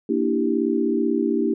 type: chord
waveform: sine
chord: E half-diminished seventh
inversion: second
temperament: equal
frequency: 233.1 / 293.7 / 329.6 / 392 Hz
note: Bb3 / D4 / E4 / G4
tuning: 0 / 0 / 0 / 0 cents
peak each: -24 dBFS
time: 0.09-1.54 s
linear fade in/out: 5 ms
effects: none